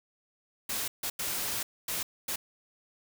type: noise bursts at uneven times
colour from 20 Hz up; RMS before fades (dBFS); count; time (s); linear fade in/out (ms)
white; -33; 5; 0.69-0.88 / 1.03-1.1 / 1.19-1.63 / 1.88-2.03 / 2.28-2.36; 5
effects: none